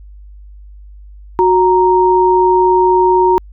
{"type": "tone pair together", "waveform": "sine", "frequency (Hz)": [367.1, 932], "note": ["F#4", "A#5"], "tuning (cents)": [-14, -1], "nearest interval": "octave + major third", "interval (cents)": 1613, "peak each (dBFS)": -10, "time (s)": [1.39, 3.38], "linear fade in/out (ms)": 0, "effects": ["added 50 Hz sine -33 dBFS peak until 3.52 s"]}